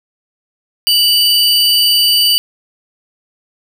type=tone pair together; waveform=square; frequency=2960 / 4641 Hz; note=F#7 / D8; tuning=0 / -21 cents; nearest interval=minor sixth; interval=779 cents; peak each=-12 dBFS; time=0.87-2.38 s; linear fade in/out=0 ms; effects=none